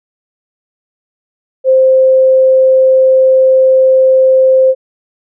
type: tone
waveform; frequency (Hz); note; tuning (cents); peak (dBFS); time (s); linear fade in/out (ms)
sine; 523.3; C5; 0; -4; 1.64-4.75; 50
effects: none